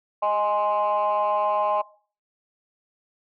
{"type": "chord", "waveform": "sine", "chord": "Ab major", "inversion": "second", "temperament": "equal", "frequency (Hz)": [622.3, 830.6, 1046.5], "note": ["Eb5", "Ab5", "C6"], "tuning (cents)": [0, 0, 0], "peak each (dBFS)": -23, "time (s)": [0.22, 1.82], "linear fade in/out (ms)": 10, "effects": ["noise-tail reverb RT60 0.4 s tail -19 dB re dry", "tanh soft clip ceiling -15 dBFS"]}